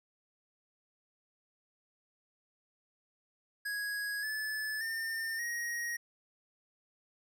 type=tone with pitch steps; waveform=square; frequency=1661.2 / 1732.7 / 1807.4 / 1885.2 Hz; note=G#6 / A6 / A6 / A#6; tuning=0 / -27 / +46 / +19 cents; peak=-35 dBFS; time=3.65-5.97 s; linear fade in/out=10 ms; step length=580 ms; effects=none